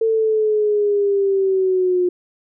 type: linear sweep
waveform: sine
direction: down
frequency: 450 to 356.3 Hz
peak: -14 dBFS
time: 0.01-2.09 s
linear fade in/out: 5 ms
effects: none